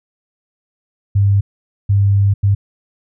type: tone bursts at uneven times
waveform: sine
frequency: 99.9 Hz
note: G2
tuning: 33 cents sharp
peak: -9 dBFS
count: 3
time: 1.15-1.41 / 1.89-2.34 / 2.43-2.55 s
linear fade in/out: 10 ms
effects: none